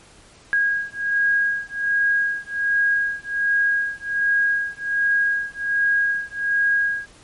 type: beating tone pair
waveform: sine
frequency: 1637 / 1638.3 Hz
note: G#6 / G#6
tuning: -25 / -24 cents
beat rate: 1.3 Hz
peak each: -21 dBFS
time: 0.53-7.06 s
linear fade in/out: 0 ms
effects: pink hiss -49 dBFS RMS until 7.23 s + MP3 48 kbps